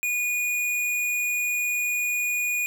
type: tone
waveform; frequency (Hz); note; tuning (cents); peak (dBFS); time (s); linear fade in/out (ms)
square; 2453; D#7; -25; -24; 0.03-2.66; 0
effects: none